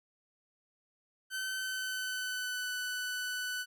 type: tone with pitch glide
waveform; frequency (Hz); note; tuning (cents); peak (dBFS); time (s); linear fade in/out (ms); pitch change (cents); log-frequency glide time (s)
sawtooth; 1530 to 1494.2; G6 to F#6; -42 to +17; -31; 1.3-3.66; 50; -41; 1.59-2.69
effects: none